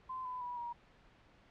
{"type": "tone with pitch steps", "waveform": "sine", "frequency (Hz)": [1031, 1004, 977.6, 952], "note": ["C6", "B5", "B5", "A#5"], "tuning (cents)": [-26, 28, -18, 36], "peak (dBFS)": -39, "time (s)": [0.09, 0.73], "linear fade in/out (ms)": 10, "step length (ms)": 160, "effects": ["pink hiss -64 dBFS RMS until 1.5 s", "low-pass 3000 Hz 12 dB/octave"]}